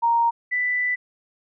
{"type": "tone pair in turn", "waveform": "sine", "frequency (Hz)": [932.3, 1985.2], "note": ["A#5", "B6"], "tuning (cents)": [0, 8], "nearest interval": "octave + minor second", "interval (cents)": 1308, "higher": "second", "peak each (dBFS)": [-16, -20], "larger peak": "first", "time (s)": [[0.02, 0.31], [0.51, 0.96]], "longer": "second", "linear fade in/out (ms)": 20, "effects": []}